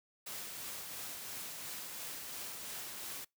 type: noise with tremolo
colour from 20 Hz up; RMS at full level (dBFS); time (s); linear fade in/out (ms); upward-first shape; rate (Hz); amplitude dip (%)
white; -43; 0.26-3.25; 10; triangle; 2.9; 30
effects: noise-tail reverb RT60 0.2 s tail -26 dB re dry + high-pass 80 Hz 12 dB/octave